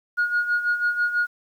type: tone with tremolo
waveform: sine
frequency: 1440 Hz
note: F#6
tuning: 47 cents flat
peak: -16 dBFS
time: 0.17-1.27 s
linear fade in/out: 20 ms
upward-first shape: sine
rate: 6.1 Hz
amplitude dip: 70%
effects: tanh soft clip ceiling -15 dBFS + 9-bit